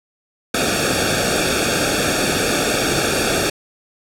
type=noise with comb filter; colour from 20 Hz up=pink; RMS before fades=-18 dBFS; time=0.54-3.5 s; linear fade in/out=5 ms; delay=0.99 ms; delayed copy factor=-0.9; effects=low-pass 10000 Hz 12 dB/octave